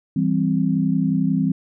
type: chord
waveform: sine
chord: C major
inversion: first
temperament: equal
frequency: 164.81 / 196 / 261.6 Hz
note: E3 / G3 / C4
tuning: 0 / 0 / 0 cents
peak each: -21 dBFS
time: 0.16-1.52 s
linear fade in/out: 5 ms
effects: none